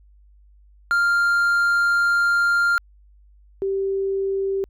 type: tone pair in turn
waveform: triangle / sine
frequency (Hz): 1396.9 / 389.6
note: F6 / G4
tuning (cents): 0 / -11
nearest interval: octave + minor seventh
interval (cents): 2211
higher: first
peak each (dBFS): -14 / -20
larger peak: first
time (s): 0.91-2.78 / 3.62-4.64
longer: first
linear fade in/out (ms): 0
effects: added 50 Hz sine -49 dBFS peak until 4.69 s